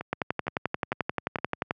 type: two click trains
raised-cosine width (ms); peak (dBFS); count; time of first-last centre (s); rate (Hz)
0.5; -19 / -11; 4 / 19; 0.01-1.386 / 0.13-1.709; 2.18 / 11.4
effects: high-pass 100 Hz 12 dB/octave